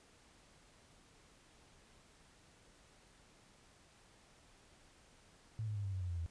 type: tone with pitch steps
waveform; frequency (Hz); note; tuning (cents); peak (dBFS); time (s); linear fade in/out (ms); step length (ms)
sine; 110 / 105.7 / 101.57 / 97.6 / 93.79 / 90.13 / 86.6 / 83.22; A2 / G#2 / G#2 / G2 / F#2 / F#2 / F2 / E2; 0 / +31 / -38 / -7 / +24 / -45 / -14 / +17; -37; 5.59-6.262; 0; 84
effects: pink hiss -65 dBFS RMS until 6.3 s + resampled to 22050 Hz